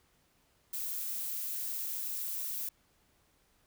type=noise with high-pass filter sweep; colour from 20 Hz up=violet; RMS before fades=-37 dBFS; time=0.73-2.69 s; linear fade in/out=5 ms; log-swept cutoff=940 to 490 Hz; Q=1.3; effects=pink hiss -70 dBFS RMS until 3.66 s